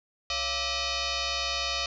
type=tone with frequency modulation; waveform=sine; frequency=686 Hz; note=F5; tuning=31 cents flat; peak=-27 dBFS; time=0.3-1.86 s; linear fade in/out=2 ms; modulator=621 Hz; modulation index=7.7; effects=none